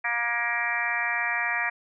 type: harmonic tone with a mistuned harmonic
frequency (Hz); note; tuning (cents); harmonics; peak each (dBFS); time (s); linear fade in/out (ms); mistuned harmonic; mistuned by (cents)
236.5; A#3; +25; 3 / 4 / 5 / 6 / 7 / 8 / 9 / 10; -35 / -35 / -36 / -39 / -31 / -28 / -38 / -31; 0.04-1.7; 10; 10; -18
effects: none